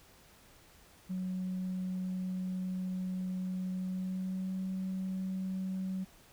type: tone with pitch glide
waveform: sine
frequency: 185 to 188.34 Hz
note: F#3 to F#3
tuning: 0 to +31 cents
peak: -32 dBFS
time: 1.09-6.05 s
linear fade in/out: 20 ms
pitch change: +31 cents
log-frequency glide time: 3.74-4.61 s
effects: tanh soft clip ceiling -30 dBFS + pink hiss -60 dBFS RMS until 6.32 s